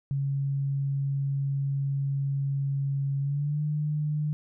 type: tone with pitch glide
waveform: sine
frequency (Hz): 138.59 to 150.26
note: C#3 to D3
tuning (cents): 0 to +40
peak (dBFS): -25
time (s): 0.11-4.33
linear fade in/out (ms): 0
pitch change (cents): +140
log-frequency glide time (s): 3.2-3.62
effects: none